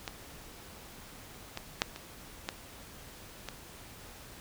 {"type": "clicks", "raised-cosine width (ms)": 0.2, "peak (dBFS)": [-18, -19, -8, -25, -15, -20], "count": 6, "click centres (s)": [0.078, 1.574, 1.819, 1.961, 2.489, 3.487], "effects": ["pink hiss -50 dBFS RMS until 4.4 s"]}